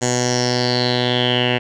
10% pulse tone with low-pass filter sweep, 123.47 Hz, B2, in tune, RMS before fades -18 dBFS, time 0.01-1.59 s, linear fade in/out 20 ms, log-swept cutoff 7100 to 2600 Hz, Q 7.2, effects none

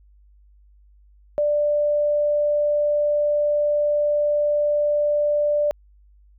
sine tone, 590 Hz, D5, 8 cents sharp, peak -17 dBFS, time 1.38-5.71 s, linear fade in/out 0 ms, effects added 50 Hz sine -50 dBFS peak until 6.38 s

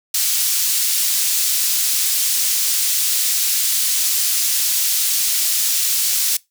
pink high-pass noise, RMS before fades -18 dBFS, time 0.14-6.37 s, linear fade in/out 5 ms, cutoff 5100 Hz, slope 12 dB/octave, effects noise-tail reverb RT60 0.2 s tail -23 dB re dry

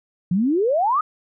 sine exponential sweep, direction up, 167.5 to 1296 Hz, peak -16 dBFS, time 0.31-1.01 s, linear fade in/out 5 ms, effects none

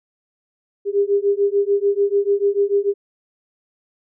sine beating tone pair, 399.1 / 405.9 Hz, G4 / G#4, +31 / -40 cents, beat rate 6.8 Hz, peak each -18 dBFS, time 0.85-2.94 s, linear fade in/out 50 ms, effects none

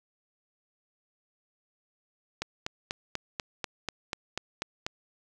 click train, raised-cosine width 0.2 ms, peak -14 dBFS, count 11, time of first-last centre 2.42-4.865 s, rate 4.09 Hz, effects none

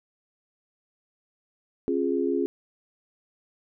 sine chord, Db major, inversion none, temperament equal with one note detuned, 270.4 / 349.2 / 415.3 Hz, Db4 / F4 / Ab4, -43 / 0 / 0 cents, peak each -27 dBFS, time 1.88-2.46 s, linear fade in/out 0 ms, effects none

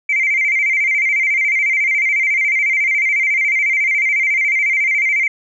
sine tone with vibrato, 2197 Hz, C#7, 16 cents flat, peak -12 dBFS, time 0.09-5.28 s, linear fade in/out 5 ms, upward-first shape square, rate 14 Hz, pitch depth 79 cents each way, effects tanh soft clip ceiling -8 dBFS

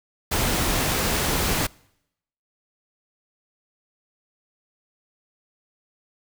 pink noise, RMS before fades -23 dBFS, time 0.31-1.67 s, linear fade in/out 10 ms, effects noise-tail reverb RT60 0.8 s tail -25 dB re dry

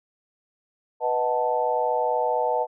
sine chord, B dominant seventh, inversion none, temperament equal with one note detuned, 493.9 / 622.3 / 735.3 / 880 Hz, B4 / D#5 / F#5 / A5, 0 / 0 / -11 / 0 cents, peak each -26 / -27 / -28 / -25 dBFS, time 1-2.67 s, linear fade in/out 50 ms, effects none

